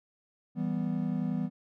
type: chord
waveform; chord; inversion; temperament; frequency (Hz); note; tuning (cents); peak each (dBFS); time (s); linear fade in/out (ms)
triangle; E minor; none; equal; 164.81 / 196 / 246.9; E3 / G3 / B3; 0 / 0 / 0; -31; 0.55-1.5; 50
effects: none